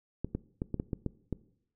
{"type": "clicks", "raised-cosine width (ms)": 3, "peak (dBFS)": -19, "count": 8, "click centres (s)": [0.246, 0.35, 0.619, 0.743, 0.799, 0.932, 1.063, 1.327], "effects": ["noise-tail reverb RT60 0.7 s tail -20 dB re dry"]}